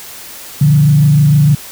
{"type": "tone with frequency modulation", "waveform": "sine", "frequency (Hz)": 146.83, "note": "D3", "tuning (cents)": 0, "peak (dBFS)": -5, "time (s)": [0.61, 1.55], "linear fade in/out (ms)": 5, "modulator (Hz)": 26.5, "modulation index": 0.61, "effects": ["white hiss -31 dBFS RMS until 1.71 s"]}